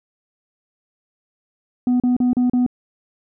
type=tone bursts; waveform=sine; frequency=247.8 Hz; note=B3; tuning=6 cents sharp; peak=-11 dBFS; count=5; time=1.87-2.664 s; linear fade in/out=2 ms; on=130 ms; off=36 ms; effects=tanh soft clip ceiling -13 dBFS